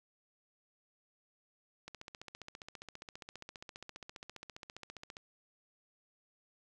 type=click train; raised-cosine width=0.2 ms; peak=-29 dBFS; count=50; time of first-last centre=1.88-5.169 s; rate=14.9 Hz; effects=none